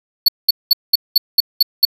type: tone bursts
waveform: square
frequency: 4435 Hz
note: C#8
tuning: in tune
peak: -7 dBFS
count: 8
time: 0.26-1.852 s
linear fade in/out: 5 ms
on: 24 ms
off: 200 ms
effects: none